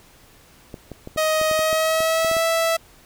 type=clicks; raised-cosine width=2 ms; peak=-20 dBFS; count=12; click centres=0.742 / 0.917 / 1.074 / 1.162 / 1.414 / 1.513 / 1.592 / 1.729 / 2.005 / 2.247 / 2.314 / 2.367 s
type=tone with pitch glide; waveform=sawtooth; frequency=627 to 658.6 Hz; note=D#5 to E5; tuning=+13 to -2 cents; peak=-14 dBFS; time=1.17-2.77 s; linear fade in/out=10 ms; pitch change=+85 cents; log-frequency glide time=1.53-2.44 s
effects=pink hiss -51 dBFS RMS until 3.05 s